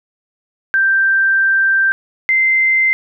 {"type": "tone pair in turn", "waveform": "sine", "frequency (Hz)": [1570, 2078], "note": ["G6", "C7"], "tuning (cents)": [2, -12], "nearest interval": "perfect fourth", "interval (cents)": 486, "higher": "second", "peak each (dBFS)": -10, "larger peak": "neither", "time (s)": [[0.74, 1.92], [2.29, 2.93]], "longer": "first", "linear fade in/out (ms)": 0, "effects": []}